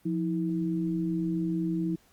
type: tone pair together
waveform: sine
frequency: 174.61 / 322.6 Hz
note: F3 / E4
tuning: 0 / -37 cents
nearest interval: major seventh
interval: 1063 cents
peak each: -29 / -29 dBFS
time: 0.05-1.96 s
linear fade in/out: 10 ms
effects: pink hiss -63 dBFS RMS until 2.12 s + Opus 32 kbps